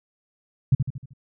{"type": "tone with echo", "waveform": "sine", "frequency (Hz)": 132, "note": "C3", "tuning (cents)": 16, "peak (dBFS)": -12, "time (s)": [0.72, 0.75], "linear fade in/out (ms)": 5, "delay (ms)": 77, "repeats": 5, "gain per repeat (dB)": -6, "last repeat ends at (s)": 1.135, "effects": []}